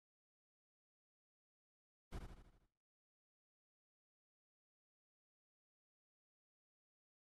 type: noise with echo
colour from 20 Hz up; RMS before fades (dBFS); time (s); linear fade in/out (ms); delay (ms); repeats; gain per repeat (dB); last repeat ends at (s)
brown; -45; 2.12-2.19; 10; 79; 6; -5; 2.664
effects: noise-tail reverb RT60 0.9 s tail -22 dB re dry + AAC 32 kbps